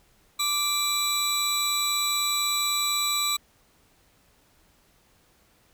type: tone pair together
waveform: 25% pulse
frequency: 1172 / 3942 Hz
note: D6 / B7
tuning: -4 / -4 cents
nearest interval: octave + major sixth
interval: 2100 cents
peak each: -25 / -21 dBFS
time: 0.39-3.37 s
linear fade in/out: 10 ms
effects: pink hiss -62 dBFS RMS until 5.73 s